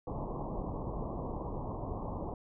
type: low-pass noise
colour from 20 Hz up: pink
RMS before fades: -38 dBFS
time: 0.07-2.34 s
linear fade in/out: 2 ms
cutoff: 1100 Hz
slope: 96 dB/octave
effects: none